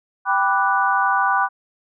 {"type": "chord", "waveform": "sine", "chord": "G major seventh", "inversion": "none", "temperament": "equal", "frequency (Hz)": [784, 987.8, 1174.7, 1480], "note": ["G5", "B5", "D6", "F#6"], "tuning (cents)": [0, 0, 0, 0], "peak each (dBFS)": -21, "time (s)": [0.25, 1.49], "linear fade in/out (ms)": 50, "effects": []}